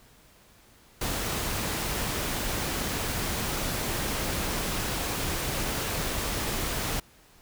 pink noise, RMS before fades -30 dBFS, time 1.01-7 s, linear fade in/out 5 ms, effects pink hiss -57 dBFS RMS until 7.41 s

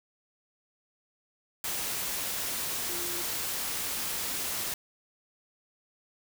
sine tone in noise, 349.6 Hz, F4, 2 cents sharp, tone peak -41 dBFS, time 2.89-3.22 s, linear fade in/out 2 ms, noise white, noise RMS -33 dBFS, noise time 1.64-4.74 s, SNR -11 dB, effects none

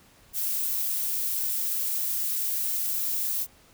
violet noise, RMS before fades -28 dBFS, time 0.33-3.47 s, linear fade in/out 50 ms, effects pink hiss -57 dBFS RMS until 3.73 s

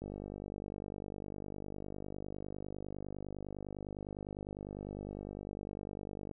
click train, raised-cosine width 2 ms, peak -29 dBFS, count 315, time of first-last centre 0.02-6.313 s, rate 49.9 Hz, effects none

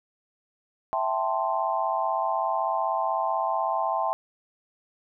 sine chord, A minor seventh, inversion second, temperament equal, 659.3 / 784 / 880 / 1046.5 Hz, E5 / G5 / A5 / C6, 0 / 0 / 0 / 0 cents, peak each -29 dBFS, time 0.93-4.13 s, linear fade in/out 0 ms, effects none

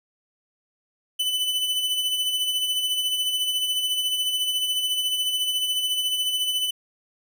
45% pulse tone with tremolo, 3004 Hz, F#7, 26 cents sharp, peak -20 dBFS, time 1.19-6.71 s, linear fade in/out 10 ms, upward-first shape sine, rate 14 Hz, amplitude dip 45%, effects none

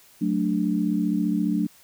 sine chord, D major, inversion first, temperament equal, 185 / 220 / 293.7 Hz, F#3 / A3 / D4, 0 / 0 / 0 cents, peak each -25 dBFS, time 0.21-1.67 s, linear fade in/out 10 ms, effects white hiss -54 dBFS RMS until 1.83 s

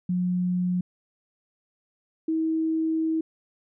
sine tone pair in turn, 180 / 320.7 Hz, F#3 / E4, -47 / -48 cents, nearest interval minor seventh, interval 999 cents, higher second, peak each -22 dBFS, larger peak neither, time 0.09-0.81 / 2.28-3.21 s, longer second, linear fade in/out 5 ms, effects none

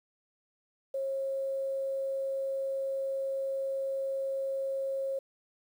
sine tone, 541 Hz, C#5, 42 cents flat, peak -30 dBFS, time 0.94-5.19 s, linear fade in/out 5 ms, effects 10-bit

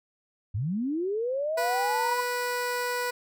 sine linear sweep, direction up, 87.9 to 1007 Hz, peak -26 dBFS, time 0.54-2.21 s, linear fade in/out 10 ms
15% pulse tone, 490.6 Hz, B4, 12 cents flat, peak -21 dBFS, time 1.57-3.11 s, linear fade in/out 10 ms
effects none

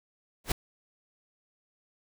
pink noise with exponential growth, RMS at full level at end -21 dBFS, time 0.44-0.52 s, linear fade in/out 5 ms, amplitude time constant 16 ms, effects none

